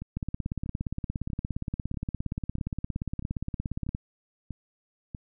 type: two click trains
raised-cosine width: 5 ms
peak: -24 / -18 dBFS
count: 9 / 66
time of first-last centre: 0.02-5.148 / 0.17-3.949 s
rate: 1.56 / 17.2 Hz
effects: none